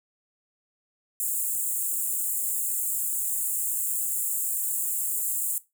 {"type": "high-pass noise", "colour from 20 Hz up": "pink", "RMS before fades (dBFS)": -28, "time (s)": [1.2, 5.58], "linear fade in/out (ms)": 0, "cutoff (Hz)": 7200, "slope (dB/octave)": 96, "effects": ["noise-tail reverb RT60 0.2 s tail -17 dB re dry"]}